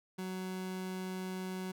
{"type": "tone", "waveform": "30% pulse", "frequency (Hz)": 186.1, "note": "F#3", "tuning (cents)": 10, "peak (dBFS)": -35, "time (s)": [0.18, 1.72], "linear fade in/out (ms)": 10, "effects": []}